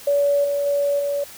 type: tone with level steps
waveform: sine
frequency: 570 Hz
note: C#5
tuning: 48 cents sharp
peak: -15 / -19 / -17 / -20 dBFS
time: 0.07-1.24 s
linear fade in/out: 5 ms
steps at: 0.44 / 0.66 / 0.99 s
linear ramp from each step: 5 ms
effects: white hiss -41 dBFS RMS until 1.37 s